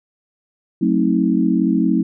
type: chord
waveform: sine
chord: F# diminished seventh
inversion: none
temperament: just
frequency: 185 / 222 / 266.4 / 319.7 Hz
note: F#3 / A3 / C4 / Eb4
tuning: 0 / +16 / +31 / +47 cents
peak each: -19 dBFS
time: 0.81-2.03 s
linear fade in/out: 10 ms
effects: none